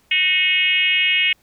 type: tone with frequency modulation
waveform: sine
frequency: 2535 Hz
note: D#7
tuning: 32 cents sharp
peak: -14 dBFS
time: 0.11-1.33 s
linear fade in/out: 5 ms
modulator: 342 Hz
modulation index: 1.5
effects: pink hiss -59 dBFS RMS until 1.42 s